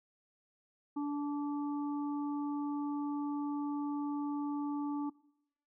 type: harmonic tone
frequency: 290 Hz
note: D4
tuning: 22 cents flat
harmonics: 1 / 3 / 4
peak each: -33 / -44 / -48 dBFS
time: 0.96-5.1 s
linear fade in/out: 10 ms
effects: noise-tail reverb RT60 0.8 s tail -22 dB re dry